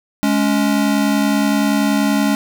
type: tone pair together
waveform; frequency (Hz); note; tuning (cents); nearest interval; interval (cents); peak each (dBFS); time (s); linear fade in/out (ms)
square; 209.5 / 280; G#3 / C#4; +15 / +18; perfect fourth; 503; -17; 0.23-2.35; 0
effects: none